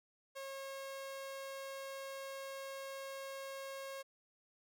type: tone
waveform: sawtooth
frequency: 543 Hz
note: C#5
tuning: 36 cents flat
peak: -40 dBFS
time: 0.35-4.03 s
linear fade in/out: 20 ms
effects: none